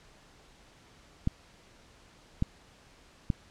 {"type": "clicks", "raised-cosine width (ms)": 5, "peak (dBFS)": -14, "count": 3, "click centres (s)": [1.274, 2.424, 3.302], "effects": ["pink hiss -58 dBFS RMS until 3.5 s", "low-pass 7000 Hz 12 dB/octave"]}